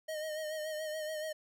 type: tone with vibrato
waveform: square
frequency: 620 Hz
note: D#5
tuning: 6 cents flat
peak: -37 dBFS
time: 0.08-1.33 s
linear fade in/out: 10 ms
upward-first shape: sine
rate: 7 Hz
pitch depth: 40 cents each way
effects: none